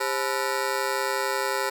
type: ring-modulated tone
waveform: 15% pulse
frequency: 466.2 Hz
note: A#4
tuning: in tune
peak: -15 dBFS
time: 0-1.7 s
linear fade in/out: 10 ms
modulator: 65.6 Hz
effects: none